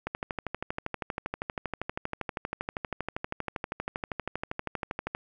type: click train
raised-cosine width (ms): 0.5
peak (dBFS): -16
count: 65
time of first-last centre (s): 0.07-5.149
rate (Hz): 12.6
effects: none